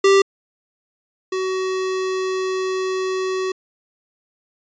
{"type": "tone pair in turn", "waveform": "square", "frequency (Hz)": [392, 375.8], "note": ["G4", "F#4"], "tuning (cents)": [0, 27], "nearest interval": "minor second", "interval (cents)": 73, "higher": "first", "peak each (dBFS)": [-11, -21], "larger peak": "first", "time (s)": [[0.04, 0.22], [1.32, 3.52]], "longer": "second", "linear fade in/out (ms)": 5, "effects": ["resampled to 16000 Hz"]}